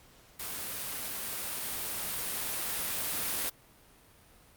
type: noise with level ramp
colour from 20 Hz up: white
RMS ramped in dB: -38 to -32 dBFS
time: 0.39-3.5 s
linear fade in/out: 10 ms
effects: pink hiss -59 dBFS RMS until 4.56 s + Opus 48 kbps